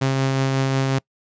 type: tone with tremolo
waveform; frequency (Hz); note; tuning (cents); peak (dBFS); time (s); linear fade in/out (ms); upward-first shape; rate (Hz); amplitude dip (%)
sawtooth; 134.2; C3; +44; -13; 0.01-0.99; 10; triangle; 5.5; 25
effects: noise-tail reverb RT60 0.1 s tail -25 dB re dry + resampled to 16000 Hz